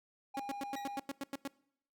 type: tone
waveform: triangle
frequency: 810 Hz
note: G#5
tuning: 43 cents flat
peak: -38 dBFS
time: 0.34-1 s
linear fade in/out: 10 ms
type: tone bursts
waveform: sawtooth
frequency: 276.6 Hz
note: C#4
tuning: 4 cents flat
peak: -33 dBFS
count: 10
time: 0.37-1.477 s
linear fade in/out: 2 ms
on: 27 ms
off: 93 ms
type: tone with exponential decay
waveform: 20% pulse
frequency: 1916 Hz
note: A#6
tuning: 47 cents sharp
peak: -39 dBFS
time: 0.76-1.01 s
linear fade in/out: 5 ms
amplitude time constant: 54 ms
effects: noise-tail reverb RT60 0.7 s tail -23 dB re dry